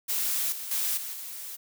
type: noise with level steps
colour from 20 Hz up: blue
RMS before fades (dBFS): -28 / -37 / -28 / -36 / -39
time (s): 0.08-1.57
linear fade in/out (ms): 20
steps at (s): 0.52 / 0.71 / 0.97 / 1.13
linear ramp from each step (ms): 5
effects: none